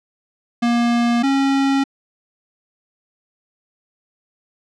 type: tone pair in turn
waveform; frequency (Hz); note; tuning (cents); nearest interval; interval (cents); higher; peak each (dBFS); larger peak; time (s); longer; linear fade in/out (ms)
square; 237 / 273.4; A#3 / C#4; +29 / -24; major second; 247; second; -15; neither; 0.62-1.23 / 1.23-1.84; neither; 10
effects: low-pass 5000 Hz 12 dB/octave